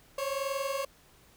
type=tone pair together; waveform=30% pulse; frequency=538 / 558.9 Hz; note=C5 / C#5; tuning=+48 / +14 cents; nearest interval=minor second; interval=66 cents; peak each=-31 / -31 dBFS; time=0.18-0.85 s; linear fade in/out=5 ms; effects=pink hiss -60 dBFS RMS until 1.36 s